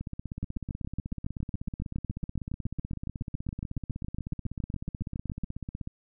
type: two click trains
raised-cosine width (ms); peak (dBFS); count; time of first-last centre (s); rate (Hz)
5; -20 / -23; 37 / 96; 0.43-5.437 / 0.01-5.874; 7.19 / 16.2
effects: none